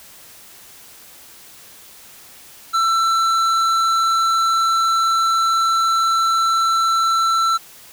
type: tone with hard clipping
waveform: sine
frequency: 1337 Hz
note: E6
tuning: 24 cents sharp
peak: -16 dBFS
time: 2.73-7.58 s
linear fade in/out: 20 ms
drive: 10 dB
effects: white hiss -43 dBFS RMS until 7.92 s